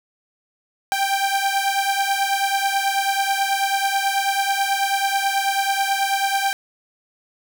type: beating tone pair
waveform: sawtooth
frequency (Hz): 784 / 793.2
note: G5 / G5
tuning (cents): 0 / +20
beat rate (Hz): 9.2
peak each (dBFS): -17 / -19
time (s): 0.92-6.53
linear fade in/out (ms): 0
effects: none